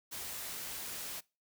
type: noise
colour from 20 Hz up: white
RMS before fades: -42 dBFS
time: 0.11-1.21 s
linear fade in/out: 20 ms
effects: noise-tail reverb RT60 0.3 s tail -24 dB re dry